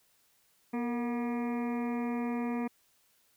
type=harmonic tone with a mistuned harmonic; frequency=240.5 Hz; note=B3; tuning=46 cents flat; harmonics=1 / 2 / 3 / 4 / 5 / 7 / 8 / 9 / 10; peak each=-31 / -40 / -43 / -44 / -48 / -54 / -52 / -51 / -51 dBFS; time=0.73-2.68 s; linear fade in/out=10 ms; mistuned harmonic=2; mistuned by=-58 cents; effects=white hiss -69 dBFS RMS until 3.36 s